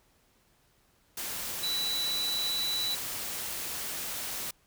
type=tone in noise; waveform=sine; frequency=3951 Hz; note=B7; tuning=in tune; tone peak=-29 dBFS; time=1.63-2.95 s; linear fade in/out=5 ms; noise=white; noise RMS=-36 dBFS; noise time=1.17-4.51 s; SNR=+4 dB; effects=pink hiss -67 dBFS RMS until 4.66 s